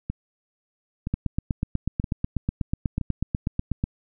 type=two click trains; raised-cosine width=5 ms; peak=-15 / -11 dBFS; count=4 / 23; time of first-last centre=0.1-3.013 / 1.14-3.839 s; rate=1.03 / 8.15 Hz; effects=none